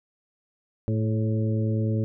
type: harmonic tone with a mistuned harmonic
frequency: 110 Hz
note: A2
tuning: in tune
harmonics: 1 / 2 / 3 / 4 / 5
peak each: -23 / -29 / -33 / -35 / -37 dBFS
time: 0.88-2.04 s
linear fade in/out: 0 ms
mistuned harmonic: 4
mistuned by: -36 cents
effects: none